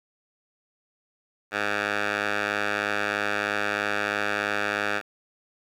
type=tone with band-pass filter; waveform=10% pulse; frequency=103.1 Hz; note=G#2; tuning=12 cents flat; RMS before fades=-27 dBFS; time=1.51-5.02 s; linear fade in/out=50 ms; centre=1700 Hz; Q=1.4; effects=9-bit